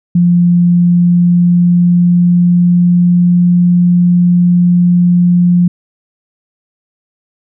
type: tone with pitch glide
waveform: sine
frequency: 174.61 to 176.23 Hz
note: F3 to F3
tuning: 0 to +16 cents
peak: -5 dBFS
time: 0.15-5.68 s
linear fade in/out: 5 ms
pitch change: +16 cents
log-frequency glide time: 0.63-3.51 s
effects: none